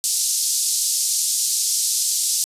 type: band-pass noise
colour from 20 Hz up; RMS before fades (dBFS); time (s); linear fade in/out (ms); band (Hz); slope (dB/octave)
white; -21; 0.04-2.44; 0; 4700 to 10000; 24
effects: resampled to 32000 Hz